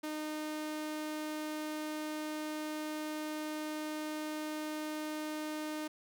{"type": "tone", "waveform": "sawtooth", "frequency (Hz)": 306.6, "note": "D#4", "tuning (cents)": -25, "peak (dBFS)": -33, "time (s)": [0.03, 5.88], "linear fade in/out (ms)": 10, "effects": []}